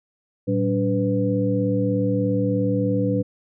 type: tone cluster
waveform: sine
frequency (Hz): 113.7 / 190.5 / 287.1 / 496.6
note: A#2 / G3 / D4 / B4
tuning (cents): -43 / -49 / -39 / +9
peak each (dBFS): -24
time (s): 0.47-3.23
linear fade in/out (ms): 20
effects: none